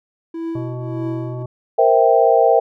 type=tone with tremolo; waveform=triangle; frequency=330.1 Hz; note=E4; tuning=2 cents sharp; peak=-19 dBFS; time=0.34-1.43 s; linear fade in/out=5 ms; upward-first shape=triangle; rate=1.7 Hz; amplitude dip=90%
type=harmonic tone; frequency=124.4 Hz; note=B2; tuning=13 cents sharp; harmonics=1 / 3 / 5 / 7 / 9; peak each=-25 / -33 / -34 / -42 / -43 dBFS; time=0.55-1.46 s; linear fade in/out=5 ms
type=chord; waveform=sine; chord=C dominant seventh; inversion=third; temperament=equal; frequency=466.2 / 523.3 / 659.3 / 784 Hz; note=Bb4 / C5 / E5 / G5; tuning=0 / 0 / 0 / 0 cents; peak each=-15 / -17 / -15 / -16 dBFS; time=1.78-2.6 s; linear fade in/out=10 ms
effects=none